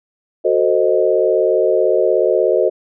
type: chord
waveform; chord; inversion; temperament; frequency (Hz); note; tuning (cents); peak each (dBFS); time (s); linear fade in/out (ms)
sine; F# diminished seventh; none; equal with one note detuned; 370 / 446.4 / 523.3 / 622.3; F#4 / A4 / C5 / Eb5; 0 / +25 / 0 / 0; -17; 0.44-2.7; 20
effects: none